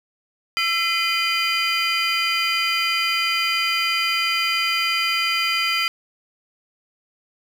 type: tone cluster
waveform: triangle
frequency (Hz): 1339 / 2046 / 2448 / 3054 / 4791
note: E6 / C7 / D#7 / G7 / D8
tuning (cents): +27 / -39 / -29 / -46 / +34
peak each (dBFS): -24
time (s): 0.57-5.88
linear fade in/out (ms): 0
effects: 7-bit